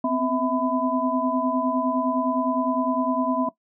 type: tone cluster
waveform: sine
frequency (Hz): 251.6 / 261.4 / 653 / 1003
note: B3 / C4 / E5 / B5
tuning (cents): +32 / -1 / -17 / +26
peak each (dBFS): -26 / -26 / -26 / -27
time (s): 0.04-3.49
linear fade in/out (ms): 5
effects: noise-tail reverb RT60 0.1 s tail -17 dB re dry